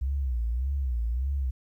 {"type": "tone with vibrato", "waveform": "sine", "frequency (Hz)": 63, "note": "B1", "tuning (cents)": 35, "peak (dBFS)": -25, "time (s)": [0.01, 1.51], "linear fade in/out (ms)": 10, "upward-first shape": "sine", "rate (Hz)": 1.7, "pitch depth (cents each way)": 180, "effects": ["11-bit"]}